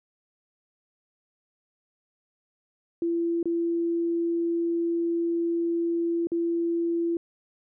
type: tone with dropouts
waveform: sine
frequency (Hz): 337.9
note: E4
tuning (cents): +43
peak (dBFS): -23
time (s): 3.02-7.17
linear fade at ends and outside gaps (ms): 2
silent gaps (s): 3.429-3.456 / 6.271-6.318
effects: none